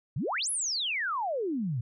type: exponential two-way sweep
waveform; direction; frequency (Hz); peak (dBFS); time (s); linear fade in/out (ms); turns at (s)
sine; up then down; 110 to 11175 to 110; -28; 0.16-1.81; 5; 0.5
effects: none